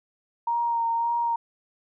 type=tone with vibrato; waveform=sine; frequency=932 Hz; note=A#5; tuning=1 cent flat; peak=-22 dBFS; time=0.47-1.36 s; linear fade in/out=5 ms; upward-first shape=sine; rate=1.8 Hz; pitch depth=20 cents each way; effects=none